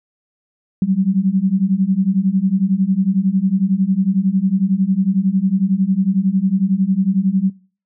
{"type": "beating tone pair", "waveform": "sine", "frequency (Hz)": [185, 196], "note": ["F#3", "G3"], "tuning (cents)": [0, 0], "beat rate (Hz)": 11, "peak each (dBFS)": -16, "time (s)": [0.82, 7.5], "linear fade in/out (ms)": 2, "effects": ["noise-tail reverb RT60 0.4 s tail -22 dB re dry"]}